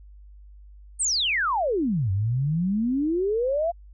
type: exponential two-way sweep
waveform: sine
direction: down then up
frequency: 9200 to 92.5 to 705 Hz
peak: -21 dBFS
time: 0.99-3.72 s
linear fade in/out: 20 ms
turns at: 2.11 s
effects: added 50 Hz sine -44 dBFS peak until 3.93 s